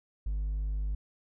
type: tone with hard clipping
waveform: sine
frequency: 50.8 Hz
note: G#1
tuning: 38 cents flat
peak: -30 dBFS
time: 0.26-0.95 s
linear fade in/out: 5 ms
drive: 2 dB
effects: none